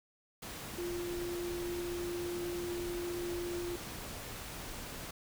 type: tone in noise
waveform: sine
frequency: 349.2 Hz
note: F4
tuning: in tune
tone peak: -36 dBFS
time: 0.78-3.76 s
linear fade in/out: 5 ms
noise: pink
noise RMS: -44 dBFS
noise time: 0.42-5.11 s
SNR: +5 dB
effects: none